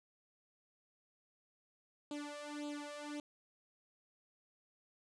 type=tone with flanger; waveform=sawtooth; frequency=293.7 Hz; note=D4; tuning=in tune; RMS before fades=-45 dBFS; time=2.11-3.2 s; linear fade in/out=2 ms; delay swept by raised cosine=0.26 to 1.66 ms; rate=1.8 Hz; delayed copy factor=+1; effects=resampled to 22050 Hz